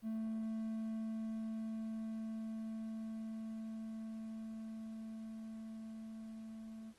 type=tone with level ramp; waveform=triangle; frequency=221.5 Hz; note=A3; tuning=12 cents sharp; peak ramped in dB=-35 to -45 dBFS; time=0.02-6.94 s; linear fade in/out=50 ms; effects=pink hiss -69 dBFS RMS until 6.98 s + Opus 32 kbps